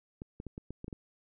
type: clicks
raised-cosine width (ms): 3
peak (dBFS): -28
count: 8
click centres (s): 0.219 / 0.401 / 0.467 / 0.579 / 0.706 / 0.844 / 0.881 / 0.928
effects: none